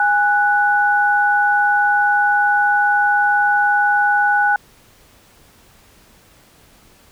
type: tone pair together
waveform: sine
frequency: 822.2 / 1482 Hz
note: G#5 / F#6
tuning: -18 / +2 cents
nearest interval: minor seventh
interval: 1020 cents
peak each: -15 dBFS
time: 0-4.56 s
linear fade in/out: 2 ms
effects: pink hiss -50 dBFS RMS until 7.11 s